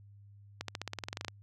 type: accelerating click train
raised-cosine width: 0.2 ms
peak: -19 dBFS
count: 14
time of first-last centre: 0.61-1.282 s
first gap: 73 ms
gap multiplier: 0.94
effects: added 101 Hz sine -53 dBFS peak until 1.42 s